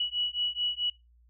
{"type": "beating tone pair", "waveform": "sine", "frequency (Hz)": [2932, 2936.6], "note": ["F#7", "F#7"], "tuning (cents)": [-16, -14], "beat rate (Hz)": 4.6, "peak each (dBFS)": -31, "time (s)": [0, 0.9], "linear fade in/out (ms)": 5, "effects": ["noise-tail reverb RT60 0.2 s tail -20 dB re dry", "added 59 Hz sine -58 dBFS peak until 1.29 s"]}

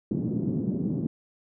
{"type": "band-pass noise", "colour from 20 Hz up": "white", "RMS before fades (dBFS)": -28, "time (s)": [0.11, 1.07], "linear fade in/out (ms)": 2, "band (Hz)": [130, 280], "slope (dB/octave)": 24, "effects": []}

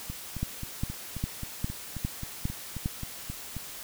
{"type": "two click trains", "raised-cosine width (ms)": 5, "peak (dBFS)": [-16, -23], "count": [7, 14], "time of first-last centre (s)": [[0.43, 2.859], [0.1, 3.567]], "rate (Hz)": [2.47, 3.75], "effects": ["white hiss -42 dBFS RMS until 3.83 s"]}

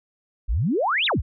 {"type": "exponential two-way sweep", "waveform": "sine", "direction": "up then down", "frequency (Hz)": [41.95, 3951, 41.95], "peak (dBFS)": -19, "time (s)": [0.48, 1.22], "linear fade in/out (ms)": 20, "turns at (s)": 1.06, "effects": []}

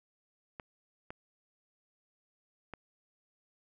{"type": "clicks", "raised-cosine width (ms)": 0.5, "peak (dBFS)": -27, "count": 3, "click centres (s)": [0.598, 1.105, 2.737], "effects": []}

